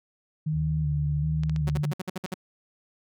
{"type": "tone with vibrato", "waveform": "sine", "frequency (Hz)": 151.1, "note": "D3", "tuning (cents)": 50, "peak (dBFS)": -24, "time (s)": [0.46, 1.93], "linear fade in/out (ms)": 10, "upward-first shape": "square", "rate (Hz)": 1.3, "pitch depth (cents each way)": 42}
{"type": "tone with pitch glide", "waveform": "sine", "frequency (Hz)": [76.1, 74.15], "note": ["D#2", "D2"], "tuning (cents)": [-38, 17], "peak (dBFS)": -30, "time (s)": [0.52, 1.82], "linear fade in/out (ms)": 50, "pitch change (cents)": -45, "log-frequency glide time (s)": [1.03, 1.36]}
{"type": "clicks", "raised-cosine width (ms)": 0.2, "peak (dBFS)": -23, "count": 6, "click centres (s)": [1.435, 1.496, 1.562, 1.698, 1.843, 2.262]}
{"type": "tone bursts", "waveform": "sawtooth", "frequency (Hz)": 185, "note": "F#3", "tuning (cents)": 0, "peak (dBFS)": -25, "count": 9, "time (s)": [1.67, 2.342], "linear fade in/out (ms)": 5, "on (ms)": 24, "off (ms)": 57}
{"effects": []}